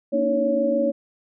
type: tone cluster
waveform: sine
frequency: 235 / 286.5 / 312.8 / 559 Hz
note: A#3 / D4 / D#4 / C#5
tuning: +14 / -43 / +9 / +14 cents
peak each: -26 / -27 / -27 / -20 dBFS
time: 0.12-0.92 s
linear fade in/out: 20 ms
effects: none